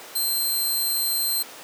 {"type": "tone", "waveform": "10% pulse", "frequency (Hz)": 4144, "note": "C8", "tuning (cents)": -17, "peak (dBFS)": -15, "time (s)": [0.15, 1.43], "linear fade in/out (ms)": 10, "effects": ["pink hiss -40 dBFS RMS until 1.63 s", "high-pass 400 Hz 12 dB/octave"]}